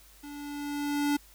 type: tone with level ramp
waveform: square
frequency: 289.4 Hz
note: D4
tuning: 25 cents flat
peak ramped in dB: -42 to -24 dBFS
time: 0.23-1.17 s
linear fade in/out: 10 ms
effects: added 50 Hz sine -57 dBFS peak until 1.34 s + white hiss -57 dBFS RMS until 1.34 s